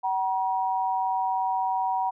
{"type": "tone pair together", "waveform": "sine", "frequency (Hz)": [758, 955], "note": ["F#5", "A#5"], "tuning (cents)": [42, 42], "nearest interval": "major third", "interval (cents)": 400, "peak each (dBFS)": -26, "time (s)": [0.03, 2.11], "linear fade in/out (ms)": 20, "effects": []}